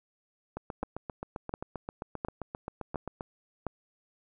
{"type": "two click trains", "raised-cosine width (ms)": 1, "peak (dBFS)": [-22, -18], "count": [21, 5], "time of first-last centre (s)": [[0.57, 3.209], [0.83, 3.667]], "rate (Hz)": [7.58, 1.41], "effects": []}